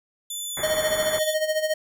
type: tone with pitch glide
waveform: 15% pulse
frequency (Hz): 3500 to 3464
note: A7 to A7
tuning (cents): -10 to -28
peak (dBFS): -23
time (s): 0.3-1.34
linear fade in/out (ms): 5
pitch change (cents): -18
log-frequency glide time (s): 0.47-0.6
type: low-pass noise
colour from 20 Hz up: white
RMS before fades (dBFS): -33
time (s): 0.57-1.19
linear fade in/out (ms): 2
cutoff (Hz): 2200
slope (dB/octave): 96
type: tone with tremolo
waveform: square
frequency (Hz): 622.3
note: D#5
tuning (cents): 0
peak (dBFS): -20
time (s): 0.63-1.74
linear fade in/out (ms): 5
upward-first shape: sine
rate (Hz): 14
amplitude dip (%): 70
effects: none